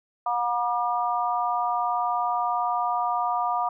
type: harmonic tone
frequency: 240.1 Hz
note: B3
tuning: 49 cents flat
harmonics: 3 / 4 / 5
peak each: -26 / -27 / -28 dBFS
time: 0.26-3.69 s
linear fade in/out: 5 ms
effects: none